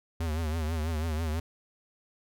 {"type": "tone with vibrato", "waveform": "square", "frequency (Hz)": 79.5, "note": "D#2", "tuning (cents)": 38, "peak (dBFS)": -29, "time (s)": [0.2, 1.4], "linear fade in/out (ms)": 5, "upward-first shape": "triangle", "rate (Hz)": 6.1, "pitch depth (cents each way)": 110, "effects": []}